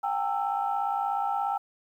sine tone cluster, 745 / 802 / 900 / 1325 Hz, F#5 / G5 / A5 / E6, +12 / +39 / +39 / +9 cents, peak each -36 / -27 / -33 / -33 dBFS, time 0.03-1.58 s, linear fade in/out 10 ms, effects tanh soft clip ceiling -16 dBFS + 10-bit

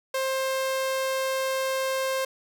sawtooth tone, 529 Hz, C5, 19 cents sharp, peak -21 dBFS, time 0.14-2.25 s, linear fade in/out 5 ms, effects none

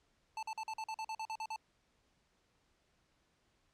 square tone bursts, 880 Hz, A5, in tune, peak -39 dBFS, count 12, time 0.37-1.561 s, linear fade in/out 2 ms, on 58 ms, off 45 ms, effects pink hiss -75 dBFS RMS until 3.73 s + low-pass 7000 Hz 12 dB/octave

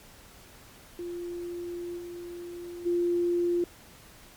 sine tone with level steps, 348.3 Hz, F4, 5 cents flat, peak -33 / -37 / -23 dBFS, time 0.99-3.64 s, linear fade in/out 2 ms, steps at 1.97 / 2.85 s, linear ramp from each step 20 ms, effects pink hiss -52 dBFS RMS until 4.36 s + MP3 96 kbps

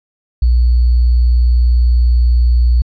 sine tone with sample-and-hold, 60.1 Hz, B1, 46 cents flat, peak -7 dBFS, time 0.42-2.82 s, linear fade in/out 5 ms, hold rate 4410 Hz, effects resampled to 16000 Hz

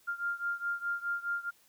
sine beating tone pair, 1396.9 / 1401.7 Hz, F6 / F6, 0 / +6 cents, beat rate 4.8 Hz, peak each -34 / -36 dBFS, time 0.07-1.51 s, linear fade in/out 20 ms, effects white hiss -65 dBFS RMS until 1.68 s

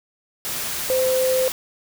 sine tone in noise, 516 Hz, C5, 24 cents flat, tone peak -17 dBFS, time 0.9-1.48 s, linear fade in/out 0 ms, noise white, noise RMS -27 dBFS, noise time 0.45-1.52 s, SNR +7 dB, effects none

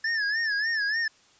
square tone with vibrato, 1738 Hz, A6, 22 cents flat, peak -25 dBFS, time 0.04-1.08 s, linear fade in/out 5 ms, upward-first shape sine, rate 3.4 Hz, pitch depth 110 cents each way, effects white hiss -59 dBFS RMS until 1.39 s + resampled to 16000 Hz

